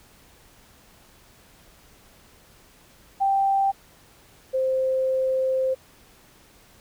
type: tone pair in turn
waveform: sine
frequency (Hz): 784 / 523.3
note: G5 / C5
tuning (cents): 0 / 0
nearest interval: perfect fifth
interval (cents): 700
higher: first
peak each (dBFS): -18 / -20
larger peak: first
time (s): 3.2-3.72 / 4.53-5.75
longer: second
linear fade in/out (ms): 20
effects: pink hiss -54 dBFS RMS until 6.8 s